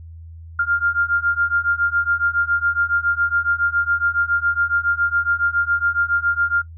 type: beating tone pair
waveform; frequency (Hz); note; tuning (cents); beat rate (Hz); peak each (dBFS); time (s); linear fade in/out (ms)
sine; 1396.9 / 1404.1; F6 / F6; 0 / +9; 7.2; -20 / -19; 0.59-6.62; 5
effects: noise-tail reverb RT60 0.1 s tail -20 dB re dry + added 82 Hz sine -35 dBFS peak until 6.77 s